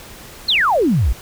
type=exponential sweep; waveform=sine; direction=down; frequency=4456 to 47.92 Hz; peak=-12 dBFS; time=0.48-1.13 s; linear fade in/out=10 ms; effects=pink hiss -38 dBFS RMS until 1.21 s